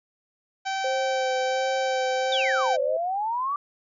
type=harmonic tone; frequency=773 Hz; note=G5; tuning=24 cents flat; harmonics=1 / 2 / 3 / 4 / 5 / 6 / 7 / 8 / 9; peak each=-27 / -33 / -37 / -39 / -41 / -43 / -44 / -45 / -46 dBFS; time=0.65-2.77 s; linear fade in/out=20 ms
type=tone with vibrato; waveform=sine; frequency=523.3 Hz; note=C5; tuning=in tune; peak=-25 dBFS; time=0.84-2.97 s; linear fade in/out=5 ms; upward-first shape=sine; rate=1.4 Hz; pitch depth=26 cents each way
type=exponential two-way sweep; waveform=sine; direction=down then up; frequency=3787 to 554.4 to 1180 Hz; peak=-24 dBFS; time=2.32-3.56 s; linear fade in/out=2 ms; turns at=2.8 s
effects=none